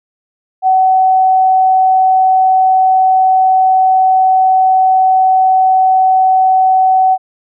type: tone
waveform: sine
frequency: 754 Hz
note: F#5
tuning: 32 cents sharp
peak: -6 dBFS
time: 0.62-7.18 s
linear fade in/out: 50 ms
effects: none